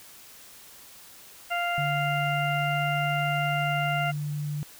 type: harmonic tone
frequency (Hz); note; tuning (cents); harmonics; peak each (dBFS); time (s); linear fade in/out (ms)
697; F5; -4; 1 / 2 / 3 / 4; -28 / -31 / -33 / -34; 1.5-4.12; 20
type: tone with pitch glide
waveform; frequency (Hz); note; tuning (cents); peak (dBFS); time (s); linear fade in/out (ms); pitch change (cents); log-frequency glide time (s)
sine; 146.83 to 147.94; D3 to D3; 0 to +13; -28; 1.78-4.63; 0; +13; 2.32-2.99
effects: white hiss -49 dBFS RMS until 4.79 s